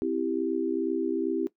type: chord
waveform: sine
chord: C major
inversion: none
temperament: equal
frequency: 261.6 / 329.6 / 392 Hz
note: C4 / E4 / G4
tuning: 0 / 0 / 0 cents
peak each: -31 / -28 / -30 dBFS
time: 0.02-1.47 s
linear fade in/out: 0 ms
effects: noise-tail reverb RT60 0.1 s tail -17 dB re dry